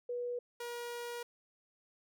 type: tone pair in turn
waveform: sine / sawtooth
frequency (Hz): 486.6 / 477.7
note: B4 / A#4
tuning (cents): -26 / +42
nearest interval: unison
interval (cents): 32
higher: first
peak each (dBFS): -35 / -36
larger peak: first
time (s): 0.09-0.39 / 0.6-1.23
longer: second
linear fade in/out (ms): 5
effects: none